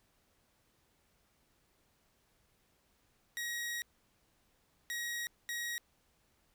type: tone bursts at uneven times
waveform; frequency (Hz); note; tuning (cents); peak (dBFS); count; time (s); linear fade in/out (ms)
sawtooth; 1896; A#6; +29; -33; 3; 3.37-3.82 / 4.9-5.27 / 5.49-5.78; 0
effects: pink hiss -73 dBFS RMS until 6.54 s